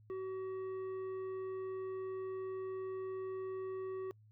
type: tone with tanh clipping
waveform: sine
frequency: 378.1 Hz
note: F#4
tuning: 38 cents sharp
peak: -40 dBFS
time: 0.1-4.11 s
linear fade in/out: 0 ms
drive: 8 dB
effects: noise-tail reverb RT60 0.1 s tail -25 dB re dry + added 107 Hz sine -60 dBFS peak until 4.31 s